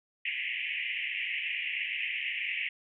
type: band-pass noise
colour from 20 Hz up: white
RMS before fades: -34 dBFS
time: 0.25-2.69 s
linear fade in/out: 5 ms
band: 1900 to 2900 Hz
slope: 96 dB/octave
effects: none